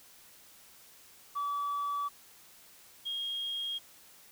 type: tone pair in turn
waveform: sine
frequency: 1148 / 3254 Hz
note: D6 / G#7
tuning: -40 / -36 cents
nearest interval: octave + tritone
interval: 1804 cents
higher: second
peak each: -29 / -32 dBFS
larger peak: first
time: 1.35-2.09 / 3.05-3.79 s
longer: neither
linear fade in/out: 20 ms
effects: tanh soft clip ceiling -29 dBFS + white hiss -57 dBFS RMS until 4.31 s